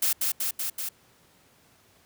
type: noise with echo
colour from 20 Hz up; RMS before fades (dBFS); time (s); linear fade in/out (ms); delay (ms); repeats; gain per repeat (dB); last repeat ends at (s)
blue; -24; 0.02-0.13; 5; 190; 4; -2; 0.89
effects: pink hiss -60 dBFS RMS until 2.05 s + high-pass 80 Hz 12 dB/octave